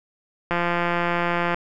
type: click train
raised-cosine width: 0.5 ms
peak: -8 dBFS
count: 180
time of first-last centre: 0.51-1.545 s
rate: 173 Hz
effects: none